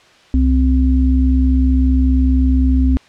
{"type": "tone pair together", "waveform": "sine", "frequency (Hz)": [65.41, 259.8], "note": ["C2", "C4"], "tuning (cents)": [0, -12], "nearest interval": "2 octaves", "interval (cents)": 2388, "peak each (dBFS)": [-11, -15], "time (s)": [0.34, 2.97], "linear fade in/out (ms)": 0, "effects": ["white hiss -47 dBFS RMS until 3.08 s", "low-pass 4000 Hz 12 dB/octave"]}